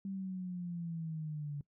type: linear sweep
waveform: sine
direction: down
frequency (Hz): 196 to 142.8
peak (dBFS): -37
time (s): 0.05-1.61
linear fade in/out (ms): 2
effects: noise-tail reverb RT60 0.1 s tail -21 dB re dry